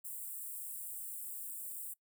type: high-pass noise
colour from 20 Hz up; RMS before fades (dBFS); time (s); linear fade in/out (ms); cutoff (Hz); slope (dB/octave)
white; -44; 0.04-1.94; 10; 7700; 96
effects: noise-tail reverb RT60 0.1 s tail -22 dB re dry